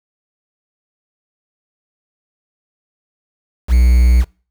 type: tone with quantisation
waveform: triangle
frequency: 61.2 Hz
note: B1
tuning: 15 cents flat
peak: -5 dBFS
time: 3.68-4.25 s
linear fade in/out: 50 ms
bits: 5
effects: noise-tail reverb RT60 0.4 s tail -25 dB re dry